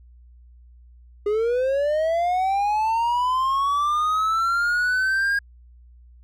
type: linear sweep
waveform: triangle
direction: up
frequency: 406.2 to 1633 Hz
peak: -17 dBFS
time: 1.26-5.39 s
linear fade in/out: 5 ms
effects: added 60 Hz sine -46 dBFS peak until 6.23 s